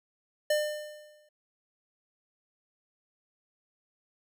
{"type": "tone with exponential decay", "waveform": "square", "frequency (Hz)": 600, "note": "D5", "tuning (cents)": 37, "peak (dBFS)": -23, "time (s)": [0.5, 1.29], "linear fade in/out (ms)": 5, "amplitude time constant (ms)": 170, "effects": []}